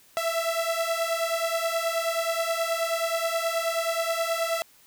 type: beating tone pair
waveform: sawtooth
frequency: 659.3 / 668.7 Hz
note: E5 / E5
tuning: 0 / +25 cents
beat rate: 9.4 Hz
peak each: -24 dBFS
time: 0.17-4.62 s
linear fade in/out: 0 ms
effects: white hiss -57 dBFS RMS until 4.86 s